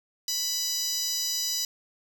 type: tone with high-pass filter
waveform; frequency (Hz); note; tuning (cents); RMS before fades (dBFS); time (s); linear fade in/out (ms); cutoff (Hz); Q
10% pulse; 987.8; B5; 0; -29; 0.28-1.65; 2; 5200; 1.9
effects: none